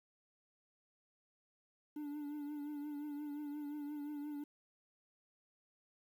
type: tone with vibrato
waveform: triangle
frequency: 293.5 Hz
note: D4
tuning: 1 cent flat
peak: -39 dBFS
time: 1.96-4.44 s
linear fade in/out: 5 ms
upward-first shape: triangle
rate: 5.7 Hz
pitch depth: 48 cents each way
effects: 11-bit